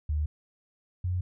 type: tone pair in turn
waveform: sine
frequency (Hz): 75.3 / 90.47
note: D2 / F#2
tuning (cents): +44 / -38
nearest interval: minor third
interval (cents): 318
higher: second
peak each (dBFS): -25 / -26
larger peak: first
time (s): 0.09-0.26 / 1.04-1.21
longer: neither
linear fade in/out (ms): 5
effects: none